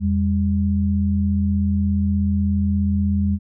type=tone pair together; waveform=sine; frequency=84.04 / 200.7 Hz; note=E2 / G3; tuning=+34 / +41 cents; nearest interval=octave + minor third; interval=1507 cents; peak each=-19 dBFS; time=0-3.39 s; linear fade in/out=50 ms; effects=none